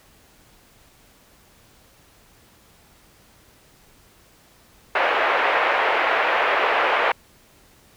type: band-pass noise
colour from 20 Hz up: pink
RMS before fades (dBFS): -20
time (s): 4.95-7.12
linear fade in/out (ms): 5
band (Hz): 510 to 2500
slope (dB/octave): 24
effects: pink hiss -54 dBFS RMS until 7.96 s

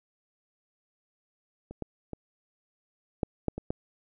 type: clicks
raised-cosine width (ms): 2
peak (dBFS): -28 / -20 / -23 / -13 / -13 / -22 / -16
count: 7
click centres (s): 1.71 / 1.823 / 2.133 / 3.232 / 3.483 / 3.58 / 3.705
effects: none

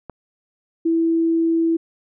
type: click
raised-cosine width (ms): 1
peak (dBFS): -19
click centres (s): 0.097
type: tone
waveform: sine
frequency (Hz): 329.6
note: E4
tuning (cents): 0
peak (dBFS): -15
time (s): 0.85-1.77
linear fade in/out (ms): 10
effects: none

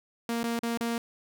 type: tone with dropouts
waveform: sawtooth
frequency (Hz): 233.1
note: A#3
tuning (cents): 0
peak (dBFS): -24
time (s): 0.29-0.98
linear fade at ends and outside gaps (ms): 2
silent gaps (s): 0.431-0.438 / 0.592-0.631 / 0.774-0.808
effects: none

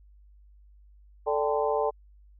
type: harmonic tone with a mistuned harmonic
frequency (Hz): 146.83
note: D3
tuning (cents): 0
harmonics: 3 / 4 / 5 / 6 / 7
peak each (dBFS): -27 / -29 / -31 / -33 / -34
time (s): 1.26-1.91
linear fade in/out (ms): 20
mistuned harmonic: 5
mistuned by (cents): +120
effects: added 50 Hz sine -52 dBFS peak until 2.39 s

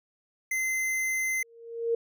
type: tone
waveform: square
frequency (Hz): 2065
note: C7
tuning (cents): -23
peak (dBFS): -27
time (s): 0.51-1.43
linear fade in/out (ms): 5
type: tone with exponential growth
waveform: sine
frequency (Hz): 463.1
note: A#4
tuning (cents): -11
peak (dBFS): -21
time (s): 1.39-1.95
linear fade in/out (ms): 5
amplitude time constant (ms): 120
effects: none

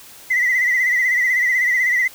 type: tone with vibrato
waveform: sine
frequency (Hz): 1990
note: B6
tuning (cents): +13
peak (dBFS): -13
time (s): 0.3-2.08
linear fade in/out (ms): 10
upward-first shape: sine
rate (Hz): 16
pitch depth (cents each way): 67
effects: tanh soft clip ceiling -11 dBFS + white hiss -42 dBFS RMS until 2.14 s

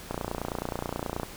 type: click train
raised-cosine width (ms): 1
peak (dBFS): -16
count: 34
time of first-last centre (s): 0.11-1.232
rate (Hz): 29.4
effects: pink hiss -44 dBFS RMS until 1.36 s

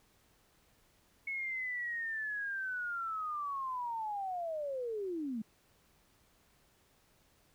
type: linear sweep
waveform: sine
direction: down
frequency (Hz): 2200 to 208.4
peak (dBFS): -35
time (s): 1.27-5.42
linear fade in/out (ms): 5
effects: pink hiss -69 dBFS RMS until 7.54 s

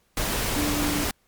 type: tone in noise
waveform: sine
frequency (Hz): 293.7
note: D4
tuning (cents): 0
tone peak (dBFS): -26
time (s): 0.56-1.04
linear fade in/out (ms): 2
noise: pink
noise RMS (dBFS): -26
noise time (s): 0.17-1.11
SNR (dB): -3
effects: pink hiss -66 dBFS RMS until 1.27 s + MP3 96 kbps

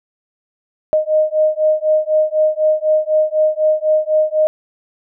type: beating tone pair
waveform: sine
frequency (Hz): 617 / 621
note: D#5 / D#5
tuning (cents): -15 / -3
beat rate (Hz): 4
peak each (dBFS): -15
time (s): 0.93-4.47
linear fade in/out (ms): 0
effects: none

